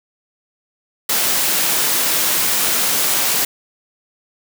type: high-pass noise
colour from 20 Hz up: white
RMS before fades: -17 dBFS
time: 1.09-3.45 s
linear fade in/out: 5 ms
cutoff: 150 Hz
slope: 12 dB/octave
effects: none